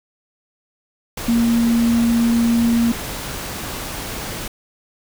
sine tone in noise, 233.1 Hz, A#3, in tune, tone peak -13 dBFS, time 1.28-2.92 s, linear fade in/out 5 ms, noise pink, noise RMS -28 dBFS, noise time 1.17-4.48 s, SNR +12 dB, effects none

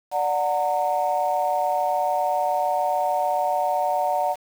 sine chord, D augmented, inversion none, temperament just, 587.3 / 734.2 / 917.7 Hz, D5 / F#5 / A#5, 0 / -14 / -27 cents, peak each -25 / -22 / -25 dBFS, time 0.11-4.36 s, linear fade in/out 50 ms, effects tanh soft clip ceiling -11 dBFS + 7-bit

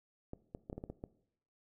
clicks, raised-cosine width 2 ms, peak -29 dBFS, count 8, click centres 0.334 / 0.549 / 0.699 / 0.729 / 0.78 / 0.839 / 0.9 / 1.039 s, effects noise-tail reverb RT60 0.7 s tail -18 dB re dry

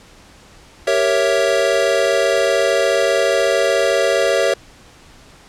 square chord, G diminished seventh, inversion none, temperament equal, 392 / 466.2 / 554.4 / 659.3 Hz, G4 / Bb4 / Db5 / Fb5, 0 / 0 / 0 / 0 cents, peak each -22 / -21 / -18 / -20 dBFS, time 0.87-4.54 s, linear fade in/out 5 ms, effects pink hiss -45 dBFS RMS until 5.48 s + low-pass 8000 Hz 12 dB/octave

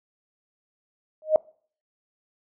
sine tone with exponential growth, 622.3 Hz, D#5, in tune, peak -10 dBFS, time 1.22-1.36 s, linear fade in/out 1 ms, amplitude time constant 29 ms, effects noise-tail reverb RT60 0.5 s tail -25 dB re dry

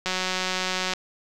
click train, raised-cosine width 0.2 ms, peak -9 dBFS, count 163, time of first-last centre 0.06-0.936 s, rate 185 Hz, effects none

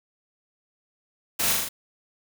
white noise with echo, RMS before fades -25 dBFS, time 1.39-1.53 s, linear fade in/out 10 ms, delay 40 ms, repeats 4, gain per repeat -2 dB, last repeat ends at 1.69 s, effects none

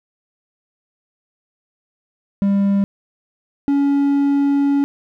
triangle tone pair in turn, 198.9 / 281.3 Hz, G3 / C#4, +25 / +26 cents, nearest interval tritone, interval 601 cents, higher second, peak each -11 dBFS, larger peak neither, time 2.42-2.84 / 3.68-4.84 s, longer second, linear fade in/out 0 ms, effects none

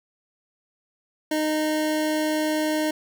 25% pulse tone, 308.4 Hz, D#4, 15 cents flat, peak -18 dBFS, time 1.31-2.91 s, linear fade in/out 5 ms, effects none

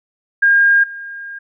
sine tone with level steps, 1615 Hz, G#6, 49 cents flat, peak -8 / -27 dBFS, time 0.42-1.39 s, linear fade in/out 10 ms, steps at 0.83 s, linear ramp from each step 10 ms, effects none

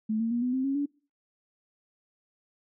sine tone with pitch steps, 217.6 / 227.8 / 238.4 / 249.5 / 261.2 / 273.4 / 286.1 Hz, A3 / A#3 / A#3 / B3 / C4 / C#4 / D4, -19 / -40 / +39 / +18 / -3 / -24 / -45 cents, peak -25 dBFS, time 0.09-0.86 s, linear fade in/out 10 ms, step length 110 ms, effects noise-tail reverb RT60 0.4 s tail -25 dB re dry

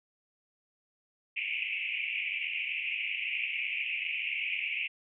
pink band-pass noise, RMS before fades -34 dBFS, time 1.36-4.88 s, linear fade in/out 10 ms, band 2200 to 2800 Hz, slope 96 dB/octave, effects none

